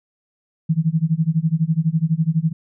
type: tone with tremolo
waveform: sine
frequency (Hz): 161.1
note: E3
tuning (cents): -39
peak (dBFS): -12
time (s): 0.69-2.53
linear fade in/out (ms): 10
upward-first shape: sine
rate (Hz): 12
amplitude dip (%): 95
effects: none